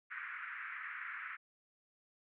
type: band-pass noise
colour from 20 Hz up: pink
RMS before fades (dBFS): -45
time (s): 0.1-1.37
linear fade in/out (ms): 20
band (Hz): 1300 to 2200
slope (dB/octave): 48
effects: none